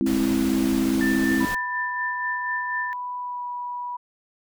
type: chord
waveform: sine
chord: Ab augmented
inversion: none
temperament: equal with one note detuned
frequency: 207.7 / 264.7 / 329.6 Hz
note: Ab3 / C4 / E4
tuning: 0 / +20 / 0 cents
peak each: -25 / -22 / -24 dBFS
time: 0.01-1.45 s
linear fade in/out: 0 ms
type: noise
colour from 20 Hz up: pink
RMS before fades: -33 dBFS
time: 0.06-1.55 s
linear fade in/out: 5 ms
type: tone with tremolo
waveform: sine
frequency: 1779 Hz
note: A6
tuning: 19 cents sharp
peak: -24 dBFS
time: 1.01-2.93 s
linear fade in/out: 0 ms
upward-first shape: sine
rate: 4.1 Hz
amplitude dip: 45%
type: tone with pitch glide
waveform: sine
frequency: 987.8 to 977 Hz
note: B5 to B5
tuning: 0 to -19 cents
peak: -28 dBFS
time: 1.4-3.97 s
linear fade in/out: 10 ms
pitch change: -19 cents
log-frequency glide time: 3.18-3.45 s
effects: none